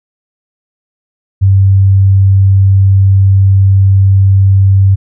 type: tone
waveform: sine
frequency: 97.1 Hz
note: G2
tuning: 16 cents flat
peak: -3 dBFS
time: 1.41-4.96 s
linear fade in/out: 20 ms
effects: none